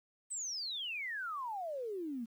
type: exponential sweep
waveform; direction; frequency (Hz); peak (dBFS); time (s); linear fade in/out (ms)
sine; down; 8372 to 219.8; -37; 0.3-2.26; 20
effects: 11-bit